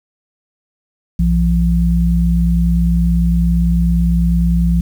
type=tone pair together; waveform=sine; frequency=60.6 / 171.4 Hz; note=B1 / F3; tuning=-32 / -32 cents; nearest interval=octave + tritone; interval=1800 cents; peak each=-13 dBFS; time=1.19-4.81 s; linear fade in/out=5 ms; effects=7-bit